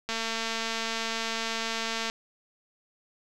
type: click train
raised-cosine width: 0.2 ms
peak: -14 dBFS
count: 455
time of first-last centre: 0.09-2.099 s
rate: 226 Hz
effects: none